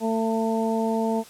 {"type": "harmonic tone", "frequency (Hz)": 224, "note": "A3", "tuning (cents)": 31, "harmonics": [1, 2, 3, 4], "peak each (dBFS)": [-24, -27, -29, -30], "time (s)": [0, 1.24], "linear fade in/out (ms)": 50, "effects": ["white hiss -47 dBFS RMS until 1.29 s", "low-pass 11000 Hz 12 dB/octave"]}